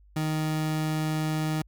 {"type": "tone", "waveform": "30% pulse", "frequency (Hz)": 155.56, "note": "D#3", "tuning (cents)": 0, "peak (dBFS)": -23, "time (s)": [0.16, 1.62], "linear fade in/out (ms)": 5, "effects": ["added 50 Hz sine -53 dBFS peak until 1.67 s"]}